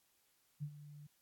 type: tone with ADSR envelope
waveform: sine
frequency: 147.1 Hz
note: D3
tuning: 3 cents sharp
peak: -37 dBFS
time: 0.6-1.07 s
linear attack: 28 ms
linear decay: 69 ms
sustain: -14 dB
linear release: 7 ms
effects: white hiss -75 dBFS RMS until 1.21 s + AAC 64 kbps